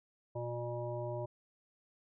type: harmonic tone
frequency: 120 Hz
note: B2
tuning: 49 cents flat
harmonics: 1 / 3 / 5 / 7 / 8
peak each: -40 / -43 / -40 / -51 / -48 dBFS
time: 0.35-1.26 s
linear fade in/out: 10 ms
effects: none